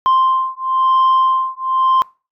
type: beating tone pair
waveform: sine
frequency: 1046.5 / 1047.5 Hz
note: C6 / C6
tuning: 0 / +2 cents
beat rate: 1 Hz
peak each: -13 dBFS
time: 0.06-2.02 s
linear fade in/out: 0 ms
effects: noise-tail reverb RT60 0.3 s tail -24 dB re dry + tanh soft clip ceiling -8 dBFS